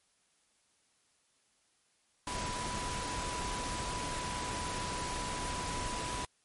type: tone in noise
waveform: sine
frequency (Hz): 987.8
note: B5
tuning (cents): 0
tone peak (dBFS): -39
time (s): 2.27-6.25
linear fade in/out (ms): 2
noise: pink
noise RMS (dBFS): -38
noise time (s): 2.27-6.25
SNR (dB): -4
effects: white hiss -72 dBFS RMS until 6.44 s + MP3 48 kbps